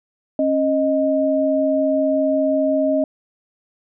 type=tone pair together; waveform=sine; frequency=272.3 / 622.3 Hz; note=C#4 / D#5; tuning=-31 / 0 cents; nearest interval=octave + major second; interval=1431 cents; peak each=-19 / -17 dBFS; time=0.39-3.04 s; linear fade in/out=2 ms; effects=none